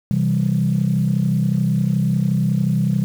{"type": "chord", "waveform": "sine", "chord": "C major", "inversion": "none", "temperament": "equal", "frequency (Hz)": [130.81, 164.81, 196], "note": ["C3", "E3", "G3"], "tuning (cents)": [0, 0, 0], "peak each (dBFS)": -19, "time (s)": [0.11, 3.04], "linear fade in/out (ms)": 0, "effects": ["tanh soft clip ceiling -8 dBFS", "7-bit"]}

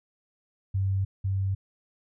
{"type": "tone pair in turn", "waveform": "sine", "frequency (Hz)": [96.7, 96.7], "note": ["G2", "G2"], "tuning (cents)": [-23, -23], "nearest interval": "unison", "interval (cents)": 0, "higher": "neither", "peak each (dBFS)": [-23, -24], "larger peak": "first", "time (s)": [[0.74, 1.05], [1.24, 1.55]], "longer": "neither", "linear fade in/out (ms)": 10, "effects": []}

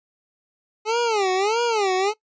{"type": "tone with vibrato", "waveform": "25% pulse", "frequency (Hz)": 420.6, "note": "G#4", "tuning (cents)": 22, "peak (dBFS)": -15, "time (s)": [0.85, 2.14], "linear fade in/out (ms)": 50, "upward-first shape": "sine", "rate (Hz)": 1.6, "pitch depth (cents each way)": 220, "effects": ["noise-tail reverb RT60 0.1 s tail -20 dB re dry", "resampled to 16000 Hz"]}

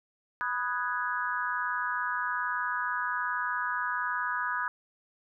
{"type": "chord", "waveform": "sine", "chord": "G# minor seventh", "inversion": "first", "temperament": "equal", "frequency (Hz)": [987.8, 1244.5, 1480, 1661.2], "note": ["B5", "D#6", "F#6", "G#6"], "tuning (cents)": [0, 0, 0, 0], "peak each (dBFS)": -34, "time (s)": [0.41, 4.68], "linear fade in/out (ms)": 0, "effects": []}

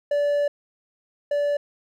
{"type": "tone pair in turn", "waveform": "triangle", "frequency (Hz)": [579, 579], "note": ["D5", "D5"], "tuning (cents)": [-25, -25], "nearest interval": "unison", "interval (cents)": 0, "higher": "neither", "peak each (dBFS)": [-17, -18], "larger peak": "first", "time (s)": [[0.11, 0.48], [1.31, 1.57]], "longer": "first", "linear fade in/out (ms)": 5, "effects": []}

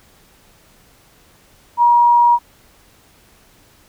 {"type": "tone", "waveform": "sine", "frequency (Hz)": 954, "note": "A#5", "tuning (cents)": 40, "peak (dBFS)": -8, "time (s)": [1.77, 2.39], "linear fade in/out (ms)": 50, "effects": ["pink hiss -51 dBFS RMS until 3.88 s"]}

